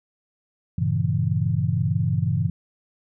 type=chord; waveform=sine; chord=G diminished seventh; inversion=none; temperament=equal; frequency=98 / 116.54 / 138.59 / 164.81 Hz; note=G2 / Bb2 / Db3 / Fb3; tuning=0 / 0 / 0 / 0 cents; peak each=-25 dBFS; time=0.78-2.5 s; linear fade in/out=5 ms; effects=none